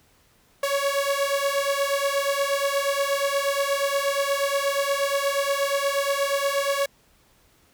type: beating tone pair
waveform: sawtooth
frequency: 554.4 / 562.8 Hz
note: C#5 / C#5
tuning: 0 / +26 cents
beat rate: 8.4 Hz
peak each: -21 / -21 dBFS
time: 0.63-6.86 s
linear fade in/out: 5 ms
effects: pink hiss -60 dBFS RMS until 7.73 s